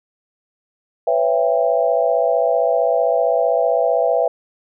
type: chord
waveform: sine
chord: C# half-diminished seventh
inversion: third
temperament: just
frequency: 498.9 / 554.4 / 665.2 / 798.3 Hz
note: B4 / C#5 / E5 / G5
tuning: +17 / 0 / +16 / +31 cents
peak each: -19 / -21 / -17 / -23 dBFS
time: 1.07-4.28 s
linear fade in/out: 5 ms
effects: none